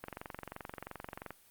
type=click train; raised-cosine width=0.5 ms; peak=-26 dBFS; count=30; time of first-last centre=0.04-1.306 s; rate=22.9 Hz; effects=white hiss -63 dBFS RMS until 1.5 s + Opus 32 kbps